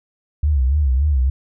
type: tone with vibrato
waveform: sine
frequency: 69.3 Hz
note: C#2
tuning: in tune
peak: -13 dBFS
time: 0.43-1.3 s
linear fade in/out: 5 ms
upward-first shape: sine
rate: 3.5 Hz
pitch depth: 160 cents each way
effects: none